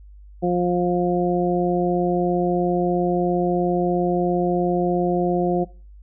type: harmonic tone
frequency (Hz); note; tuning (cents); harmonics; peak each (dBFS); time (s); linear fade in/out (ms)
177; F3; +23; 1 / 2 / 3 / 4; -22 / -21 / -26 / -25; 0.42-5.65; 20
effects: noise-tail reverb RT60 0.4 s tail -22 dB re dry + added 50 Hz sine -41 dBFS peak until 6.02 s